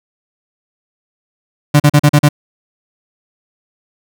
35% pulse tone bursts, 146.83 Hz, D3, in tune, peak -3 dBFS, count 6, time 1.74-2.289 s, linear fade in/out 10 ms, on 59 ms, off 39 ms, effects none

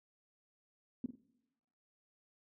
sine tone with echo, 246.9 Hz, B3, in tune, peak -33 dBFS, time 1.04-1.06 s, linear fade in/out 2 ms, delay 47 ms, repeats 2, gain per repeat -10 dB, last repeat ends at 1.154 s, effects noise-tail reverb RT60 1.0 s tail -20 dB re dry

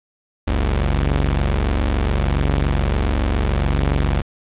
sawtooth tone pair together, 47.11 / 70.3 Hz, F#1 / C#2, +32 / +25 cents, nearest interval perfect fifth, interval 693 cents, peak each -15 dBFS, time 0.47-4.22 s, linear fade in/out 10 ms, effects resampled to 8000 Hz + 7-bit

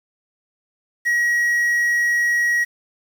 triangle tone with quantisation, 1905 Hz, A#6, 37 cents sharp, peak -14 dBFS, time 1.05-2.65 s, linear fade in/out 20 ms, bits 7, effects none

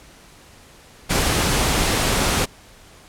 pink noise, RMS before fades -19 dBFS, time 1.09-2.46 s, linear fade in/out 20 ms, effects pink hiss -47 dBFS RMS until 3.08 s + low-pass 11000 Hz 12 dB/octave

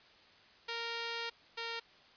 5% pulse tone pair in turn, 464.5 / 461.6 Hz, A#4 / A#4, -6 / -17 cents, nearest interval unison, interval 11 cents, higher first, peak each -25 / -26 dBFS, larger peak first, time 0.68-1.3 / 1.57-1.8 s, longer first, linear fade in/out 10 ms, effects white hiss -61 dBFS RMS until 2.16 s + resampled to 11025 Hz

